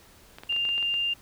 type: clicks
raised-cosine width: 0.3 ms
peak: -25 dBFS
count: 9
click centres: 0.385 / 0.435 / 0.525 / 0.564 / 0.652 / 0.69 / 0.78 / 0.827 / 0.941 s
type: tone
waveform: sine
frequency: 2797 Hz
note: F7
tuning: 2 cents sharp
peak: -24 dBFS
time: 0.49-1.14 s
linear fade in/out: 10 ms
effects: pink hiss -54 dBFS RMS until 1.21 s